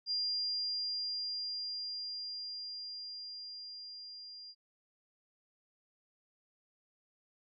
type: tone with level ramp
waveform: sine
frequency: 4800 Hz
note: D8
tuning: 37 cents sharp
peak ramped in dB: -31 to -47 dBFS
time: 0.06-4.55 s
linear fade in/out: 50 ms
effects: none